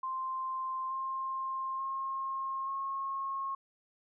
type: tone with pitch steps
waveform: sine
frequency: 1046.5 / 1059.3 / 1072.2 / 1085.3 Hz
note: C6 / C6 / C6 / C#6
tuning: 0 / +21 / +42 / -37 cents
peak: -33 dBFS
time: 0.03-3.55 s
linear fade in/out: 5 ms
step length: 880 ms
effects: none